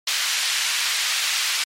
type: band-pass noise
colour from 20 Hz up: white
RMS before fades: -23 dBFS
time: 0.07-1.64 s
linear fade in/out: 5 ms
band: 1700 to 4800 Hz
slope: 12 dB/octave
effects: MP3 64 kbps